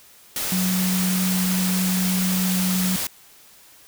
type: tone in noise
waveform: sine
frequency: 185 Hz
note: F#3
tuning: in tune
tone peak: -20 dBFS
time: 0.52-2.96 s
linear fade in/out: 2 ms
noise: white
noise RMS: -26 dBFS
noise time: 0.36-3.07 s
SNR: +3 dB
effects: white hiss -50 dBFS RMS until 3.87 s